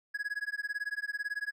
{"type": "tone with tremolo", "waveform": "triangle", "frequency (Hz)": 1671, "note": "G#6", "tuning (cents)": 10, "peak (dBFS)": -28, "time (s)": [0.14, 1.52], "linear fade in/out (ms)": 10, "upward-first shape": "sine", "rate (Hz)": 18, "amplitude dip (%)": 100, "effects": []}